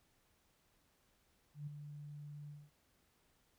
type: tone with ADSR envelope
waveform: sine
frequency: 146.83 Hz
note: D3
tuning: in tune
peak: -40 dBFS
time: 1.54-2.71 s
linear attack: 130 ms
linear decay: 11 ms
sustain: -7 dB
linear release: 220 ms
effects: pink hiss -75 dBFS RMS until 3.58 s